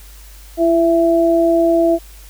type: tone pair together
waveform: sine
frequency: 336.1 / 665 Hz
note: E4 / E5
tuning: +34 / +15 cents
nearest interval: octave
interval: 1181 cents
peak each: -13 dBFS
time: 0.57-1.99 s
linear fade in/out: 50 ms
effects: added 50 Hz sine -37 dBFS peak until 2.29 s + white hiss -44 dBFS RMS until 2.29 s